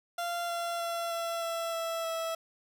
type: tone with pitch steps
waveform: 30% pulse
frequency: 691 / 685 / 679.1 / 673.3 / 667.5 / 661.7 / 656 Hz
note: F5 / F5 / F5 / E5 / E5 / E5 / E5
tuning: -19 / -34 / -49 / +36 / +22 / +6 / -9 cents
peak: -29 dBFS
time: 0.18-2.35 s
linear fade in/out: 5 ms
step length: 310 ms
effects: none